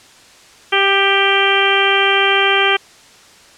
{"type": "harmonic tone with a mistuned harmonic", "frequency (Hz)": 392.9, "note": "G4", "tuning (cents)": 4, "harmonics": [1, 2, 3, 4, 5, 6, 7, 8], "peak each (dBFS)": [-18, -20, -20, -19, -21, -18, -22, -18], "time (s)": [0.72, 2.77], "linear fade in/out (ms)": 10, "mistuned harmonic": 3, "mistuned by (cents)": 21, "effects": ["white hiss -44 dBFS RMS until 3.57 s", "low-pass 7000 Hz 12 dB/octave"]}